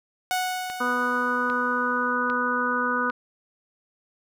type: tone with exponential decay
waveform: sawtooth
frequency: 737 Hz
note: F#5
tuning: 7 cents flat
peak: -18 dBFS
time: 0.31-2.15 s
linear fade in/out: 0 ms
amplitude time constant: 400 ms
type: click train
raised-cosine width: 0.3 ms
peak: -21 dBFS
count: 4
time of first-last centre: 0.7-3.1 s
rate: 1.25 Hz
type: harmonic tone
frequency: 246.9 Hz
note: B3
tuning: in tune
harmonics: 1 / 2 / 4 / 5 / 6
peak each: -30 / -31 / -30 / -27 / -26 dBFS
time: 0.8-3.11 s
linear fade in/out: 10 ms
effects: none